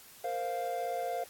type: chord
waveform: triangle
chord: Bb suspended second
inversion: none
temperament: equal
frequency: 466.2 / 523.3 / 698.5 Hz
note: Bb4 / C5 / F5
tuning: 0 / 0 / 0 cents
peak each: -38 / -36 / -32 dBFS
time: 0.24-1.24 s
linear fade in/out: 5 ms
effects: white hiss -54 dBFS RMS until 1.29 s + AAC 64 kbps